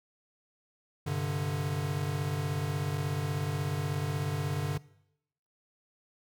square chord, G suspended fourth, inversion none, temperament equal with one note detuned, 98 / 130.81 / 147.26 Hz, G2 / C3 / D3, 0 / 0 / +5 cents, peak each -36 / -38 / -33 dBFS, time 1.06-4.78 s, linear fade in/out 10 ms, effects noise-tail reverb RT60 0.8 s tail -21 dB re dry

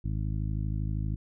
harmonic tone, 52.7 Hz, G#1, 26 cents sharp, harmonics 1 / 2 / 3 / 4 / 5 / 6, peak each -31 / -32 / -36 / -43 / -45 / -47 dBFS, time 0.04-1.16 s, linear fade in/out 10 ms, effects none

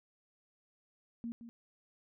sine tone with echo, 233.1 Hz, A#3, in tune, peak -37 dBFS, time 1.24-1.32 s, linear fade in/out 0 ms, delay 170 ms, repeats 1, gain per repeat -10 dB, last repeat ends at 1.49 s, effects none

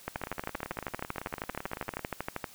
two click trains, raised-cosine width 0.5 ms, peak -17 / -22 dBFS, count 31 / 35, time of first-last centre 0.08-2.442 / 0.16-2.049 s, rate 12.7 / 18 Hz, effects white hiss -53 dBFS RMS until 2.54 s

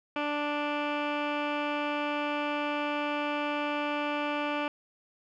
15% pulse tone with low-pass filter, 293.7 Hz, D4, in tune, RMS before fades -31 dBFS, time 0.16-4.68 s, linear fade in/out 2 ms, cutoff 2300 Hz, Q 3.2, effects none

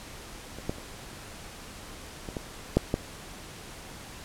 clicks, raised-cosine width 2 ms, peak -27 / -15 / -28 / -23 / -18 / -6 / -11 dBFS, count 7, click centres 0.586 / 0.695 / 0.784 / 2.288 / 2.368 / 2.77 / 2.941 s, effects pink hiss -44 dBFS RMS until 4.24 s + low-pass 11000 Hz 12 dB/octave

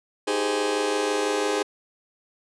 sawtooth chord, Ab major seventh, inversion second, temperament just, 311.5 / 389.3 / 415.3 / 519.1 Hz, Eb4 / G4 / Ab4 / C5, +2 / -12 / 0 / -14 cents, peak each -26 / -27 / -21 / -25 dBFS, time 0.27-1.63 s, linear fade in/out 10 ms, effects resampled to 22050 Hz

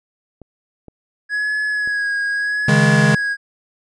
clicks, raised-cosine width 2 ms, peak -25 dBFS, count 3, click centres 0.417 / 0.883 / 1.875 s
triangle tone with vibrato, 1671 Hz, G#6, 10 cents sharp, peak -16 dBFS, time 1.29-3.37 s, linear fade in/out 50 ms, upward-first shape sine, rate 0.82 Hz, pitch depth 33 cents each way
square chord, C# suspended second, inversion none, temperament equal with one note detuned, 138.59 / 157.92 / 207.7 Hz, C#3 / D#3 / G#3, 0 / +26 / 0 cents, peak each -17 dBFS, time 2.68-3.15 s, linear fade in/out 5 ms
effects resampled to 22050 Hz

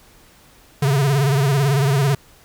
square tone with vibrato, 138.59 Hz, C#3, in tune, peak -15 dBFS, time 0.82-2.15 s, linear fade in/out 5 ms, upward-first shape sine, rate 18 Hz, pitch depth 100 cents each way, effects pink hiss -50 dBFS RMS until 2.44 s

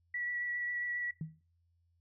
sine tone with vibrato, 1943 Hz, B6, 29 cents flat, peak -34 dBFS, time 0.14-1.11 s, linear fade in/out 5 ms, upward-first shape triangle, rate 7.4 Hz, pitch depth 15 cents each way
sine tone with exponential decay, 158.2 Hz, D#3, 29 cents sharp, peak -33 dBFS, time 1.21-1.41 s, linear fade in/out 2 ms, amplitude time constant 43 ms
effects noise-tail reverb RT60 0.4 s tail -20 dB re dry + added 85 Hz sine -70 dBFS peak until 2 s

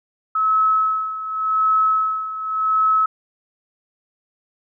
sine tone with tremolo, 1292 Hz, E6, 35 cents flat, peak -13 dBFS, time 0.35-3.06 s, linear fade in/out 5 ms, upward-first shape sine, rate 0.88 Hz, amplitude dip 75%, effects none

